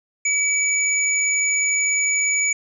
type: tone pair together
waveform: sine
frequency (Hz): 2292 / 6883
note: D7 / A8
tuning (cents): -43 / -39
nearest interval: octave + perfect fifth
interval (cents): 1904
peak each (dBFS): -20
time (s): 0.25-2.53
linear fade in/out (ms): 5
effects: none